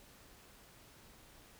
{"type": "silence", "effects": ["pink hiss -60 dBFS RMS until 1.59 s"]}